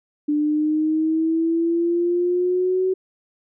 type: exponential sweep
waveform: sine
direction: up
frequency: 295.2 to 376.7 Hz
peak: -17 dBFS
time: 0.28-2.94 s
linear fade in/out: 10 ms
effects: none